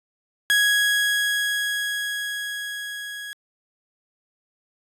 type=tone with level ramp; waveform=30% pulse; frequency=1661.2 Hz; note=G#6; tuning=in tune; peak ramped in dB=-13 to -30 dBFS; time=0.5-3.33 s; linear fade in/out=0 ms; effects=resampled to 32000 Hz